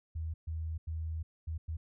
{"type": "tone bursts at uneven times", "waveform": "sine", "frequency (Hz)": 80.3, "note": "E2", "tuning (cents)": -45, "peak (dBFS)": -34, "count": 5, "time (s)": [[0.15, 0.34], [0.47, 0.78], [0.87, 1.23], [1.47, 1.58], [1.68, 1.77]], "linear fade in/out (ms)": 10, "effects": []}